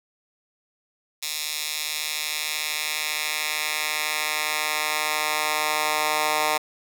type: tone with high-pass filter sweep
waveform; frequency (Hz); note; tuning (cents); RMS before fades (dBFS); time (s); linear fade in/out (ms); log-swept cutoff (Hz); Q
10% pulse; 152.7; D#3; -32; -26; 1.22-6.58; 10; 3800 to 910; 0.98
effects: none